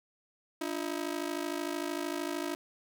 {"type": "ring-modulated tone", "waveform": "sawtooth", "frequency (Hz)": 320.1, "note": "D#4", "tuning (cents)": 49, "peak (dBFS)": -26, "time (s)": [0.61, 2.55], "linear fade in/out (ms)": 0, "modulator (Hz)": 26.6, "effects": []}